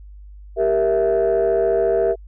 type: chord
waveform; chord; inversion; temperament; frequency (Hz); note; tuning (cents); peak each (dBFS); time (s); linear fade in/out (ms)
sine; E diminished; first; equal; 392 / 466.2 / 659.3; G4 / Bb4 / E5; 0 / 0 / 0; -18; 0.56-2.16; 50
effects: tanh soft clip ceiling -10 dBFS + added 50 Hz sine -37 dBFS peak until 2.27 s